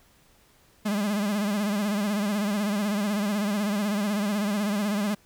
45% pulse tone with vibrato, 205.9 Hz, G#3, 15 cents flat, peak -24 dBFS, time 0.85-5.15 s, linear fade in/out 10 ms, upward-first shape sine, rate 16 Hz, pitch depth 78 cents each way, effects pink hiss -60 dBFS RMS until 5.25 s

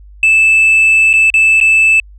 sine tone with dropouts, 2630 Hz, E7, 5 cents flat, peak -3 dBFS, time 0.23-2 s, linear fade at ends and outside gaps 2 ms, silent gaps 1.131-1.137 / 1.302-1.34 / 1.602-1.611 s, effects tanh soft clip ceiling -4 dBFS + added 50 Hz sine -34 dBFS peak until 2.18 s

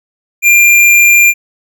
square tone, 2391 Hz, D7, 30 cents sharp, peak -4 dBFS, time 0.42-1.34 s, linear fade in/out 50 ms, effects none

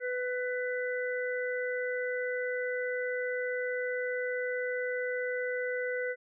harmonic tone, 498.3 Hz, B4, 15 cents sharp, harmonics 1 / 3 / 4, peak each -32 / -37 / -38 dBFS, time 0-6.16 s, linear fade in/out 50 ms, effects none

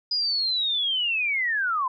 sine linear sweep, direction down, 4978 to 987.8 Hz, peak -22 dBFS, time 0.11-1.88 s, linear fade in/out 5 ms, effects none

